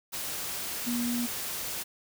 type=tone in noise; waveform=sine; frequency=240 Hz; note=B3; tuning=49 cents flat; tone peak=-28 dBFS; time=0.86-1.27 s; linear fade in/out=20 ms; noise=white; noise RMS=-35 dBFS; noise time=0.12-1.84 s; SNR=+4 dB; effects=none